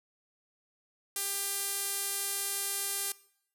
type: tone with band-pass filter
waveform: sawtooth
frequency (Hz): 397.4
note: G4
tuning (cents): +24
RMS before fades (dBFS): -34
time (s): 1.16-3.12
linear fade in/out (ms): 2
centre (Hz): 11000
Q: 1.5
effects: noise-tail reverb RT60 0.7 s tail -21 dB re dry